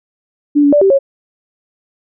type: tone with pitch steps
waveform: sine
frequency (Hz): 291.7 / 286 / 586 / 388.8 / 549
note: D4 / D4 / D5 / G4 / C#5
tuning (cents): -12 / -46 / -4 / -14 / -17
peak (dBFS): -6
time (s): 0.55-0.99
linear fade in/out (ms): 20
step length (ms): 88
effects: none